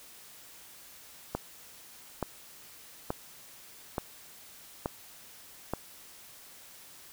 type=click train; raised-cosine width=1 ms; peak=-16 dBFS; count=6; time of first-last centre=1.35-5.736 s; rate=1.14 Hz; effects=white hiss -52 dBFS RMS until 7.12 s